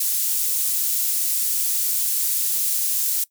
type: high-pass noise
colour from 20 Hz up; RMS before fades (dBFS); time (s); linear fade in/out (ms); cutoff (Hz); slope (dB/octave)
pink; -22; 0-3.24; 5; 9700; 12
effects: noise-tail reverb RT60 0.1 s tail -20 dB re dry